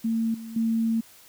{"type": "tone with level steps", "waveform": "sine", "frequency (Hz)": 226.2, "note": "A3", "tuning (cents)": 48, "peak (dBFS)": [-22, -35, -21], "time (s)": [0.04, 1.01], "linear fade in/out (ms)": 10, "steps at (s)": [0.34, 0.56], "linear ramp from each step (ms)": 5, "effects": ["white hiss -52 dBFS RMS until 1.28 s"]}